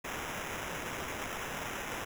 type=noise with sample-and-hold; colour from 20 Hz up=white; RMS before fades=-39 dBFS; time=0.04-2.05 s; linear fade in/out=10 ms; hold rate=4410 Hz; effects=none